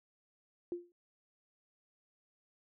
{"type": "tone with exponential decay", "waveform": "sine", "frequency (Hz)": 349.2, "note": "F4", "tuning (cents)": 0, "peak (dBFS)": -32, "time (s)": [0.72, 0.92], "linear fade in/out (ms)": 1, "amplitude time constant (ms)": 42, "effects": []}